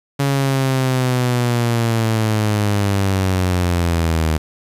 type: linear sweep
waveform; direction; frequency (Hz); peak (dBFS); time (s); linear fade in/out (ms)
sawtooth; down; 140.2 to 77.78; -11; 0.19-4.38; 10
effects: resampled to 32000 Hz + 7-bit